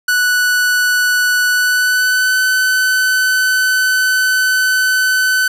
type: tone with pitch glide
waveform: 45% pulse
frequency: 1480 to 1512.8 Hz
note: F#6 to F#6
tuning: 0 to +38 cents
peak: -11 dBFS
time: 0.08-5.48 s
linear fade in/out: 5 ms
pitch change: +38 cents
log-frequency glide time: 1.5-2.39 s
effects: none